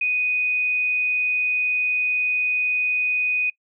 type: tone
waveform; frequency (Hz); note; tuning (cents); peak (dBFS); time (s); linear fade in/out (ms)
sine; 2489; D#7; 0; -19; 0.01-3.5; 5
effects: noise-tail reverb RT60 0.1 s tail -23 dB re dry